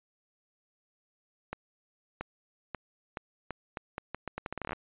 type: accelerating click train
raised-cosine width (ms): 0.5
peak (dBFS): -20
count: 20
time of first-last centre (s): 1.53-4.731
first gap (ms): 680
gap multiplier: 0.79
effects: resampled to 8000 Hz